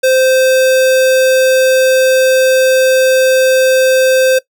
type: tone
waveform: square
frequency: 520 Hz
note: C5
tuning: 11 cents flat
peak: -8 dBFS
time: 0.03-4.39 s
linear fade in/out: 10 ms
effects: noise-tail reverb RT60 0.1 s tail -19 dB re dry